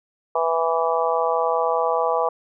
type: harmonic tone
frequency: 164.81 Hz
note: E3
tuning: in tune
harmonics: 3 / 4 / 5 / 6 / 7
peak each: -23 / -24 / -25 / -26 / -26 dBFS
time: 0.35-2.29 s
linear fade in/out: 5 ms
effects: none